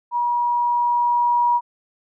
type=tone with level ramp; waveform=sine; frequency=960 Hz; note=B5; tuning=49 cents flat; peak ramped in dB=-18 to -14 dBFS; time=0.11-1.61 s; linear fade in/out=50 ms; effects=none